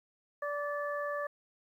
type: harmonic tone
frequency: 581 Hz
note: D5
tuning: 19 cents flat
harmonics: 1 / 2 / 3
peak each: -35 / -38 / -40 dBFS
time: 0.42-1.27 s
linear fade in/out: 5 ms
effects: 11-bit